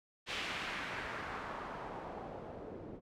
white noise with low-pass filter sweep, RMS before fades -43 dBFS, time 0.26-3.01 s, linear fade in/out 50 ms, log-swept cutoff 3100 to 390 Hz, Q 1.4, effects none

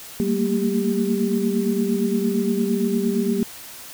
sine tone cluster, 193.2 / 223.9 / 232.6 / 395.9 Hz, G3 / A3 / A#3 / G4, -25 / +30 / -4 / +17 cents, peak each -24 dBFS, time 0.2-3.43 s, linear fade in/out 0 ms, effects white hiss -39 dBFS RMS until 3.93 s

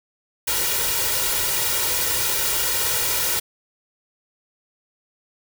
white noise with comb filter, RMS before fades -22 dBFS, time 0.47-3.4 s, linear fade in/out 10 ms, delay 2.1 ms, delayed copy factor +0.75, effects none

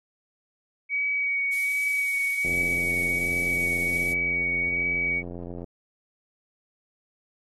sine tone with vibrato, 2257 Hz, C#7, 31 cents sharp, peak -23 dBFS, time 0.89-5.23 s, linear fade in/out 50 ms, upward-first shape sine, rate 1.3 Hz, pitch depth 14 cents each way
violet noise, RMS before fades -35 dBFS, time 1.52-4.13 s, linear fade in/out 5 ms
click train, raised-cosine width 2 ms, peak -24 dBFS, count 280, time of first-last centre 2.45-5.642 s, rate 87.4 Hz
effects AAC 32 kbps

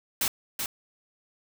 white noise with echo, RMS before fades -26 dBFS, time 0.21-0.28 s, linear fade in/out 2 ms, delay 380 ms, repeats 1, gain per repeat -5 dB, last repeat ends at 0.66 s, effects none

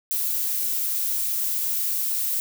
violet noise, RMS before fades -25 dBFS, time 0.11-2.4 s, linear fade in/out 0 ms, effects none

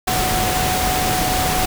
sine tone in noise, 740 Hz, F#5, in tune, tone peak -21 dBFS, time 0.07-1.66 s, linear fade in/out 10 ms, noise pink, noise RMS -20 dBFS, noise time 0.07-1.66 s, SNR -4 dB, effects none

